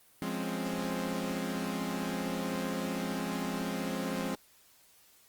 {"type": "chord", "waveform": "sawtooth", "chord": "Db major seventh", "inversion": "first", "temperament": "equal", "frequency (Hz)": [174.61, 207.7, 261.6, 277.2], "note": ["F3", "Ab3", "C4", "Db4"], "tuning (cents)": [0, 0, 0, 0], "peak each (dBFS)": [-34, -33, -33, -39], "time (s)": [0.22, 4.35], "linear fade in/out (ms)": 0, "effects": ["white hiss -62 dBFS RMS until 5.28 s", "Opus 32 kbps"]}